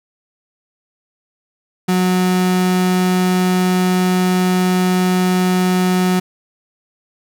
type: tone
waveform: 35% pulse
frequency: 183 Hz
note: F#3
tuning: 19 cents flat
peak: -11 dBFS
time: 1.88-6.2 s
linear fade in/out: 10 ms
effects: none